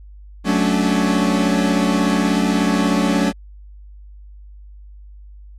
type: chord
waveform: 40% pulse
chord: D major seventh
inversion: first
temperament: equal with one note detuned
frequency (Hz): 185 / 218.1 / 277.2 / 293.7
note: F#3 / A3 / C#4 / D4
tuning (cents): 0 / -15 / 0 / 0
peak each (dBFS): -19 / -19 / -20 / -22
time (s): 0.44-3.33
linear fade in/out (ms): 50
effects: added 50 Hz sine -37 dBFS peak until 5.58 s + low-pass 9000 Hz 12 dB/octave